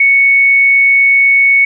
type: tone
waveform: sine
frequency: 2218 Hz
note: C#7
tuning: in tune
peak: -5 dBFS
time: 0-1.65 s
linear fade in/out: 5 ms
effects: none